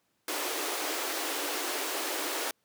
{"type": "high-pass noise", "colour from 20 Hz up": "pink", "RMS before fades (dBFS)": -33, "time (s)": [0.28, 2.51], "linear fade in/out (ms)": 2, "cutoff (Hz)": 280, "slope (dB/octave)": 96, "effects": ["pink hiss -74 dBFS RMS until 2.64 s", "high-pass 150 Hz 12 dB/octave"]}